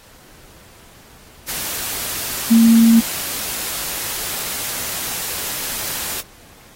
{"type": "tone in noise", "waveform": "sine", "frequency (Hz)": 228.4, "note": "A#3", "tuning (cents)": -35, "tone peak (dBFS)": -7, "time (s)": [2.5, 3.01], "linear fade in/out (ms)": 20, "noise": "white", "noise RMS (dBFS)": -25, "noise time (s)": [1.47, 6.22], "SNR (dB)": 15, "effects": ["pink hiss -46 dBFS RMS until 6.75 s", "AAC 48 kbps"]}